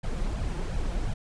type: noise with flanger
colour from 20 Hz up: brown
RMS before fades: -29 dBFS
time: 0.03-1.14 s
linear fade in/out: 10 ms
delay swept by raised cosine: 1.2 to 5.8 ms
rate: 2.8 Hz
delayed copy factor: +0.65
effects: resampled to 22050 Hz